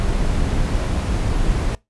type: noise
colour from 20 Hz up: brown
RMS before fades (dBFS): -19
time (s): 0-1.75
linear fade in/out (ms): 0
effects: noise-tail reverb RT60 0.2 s tail -23 dB re dry + resampled to 24000 Hz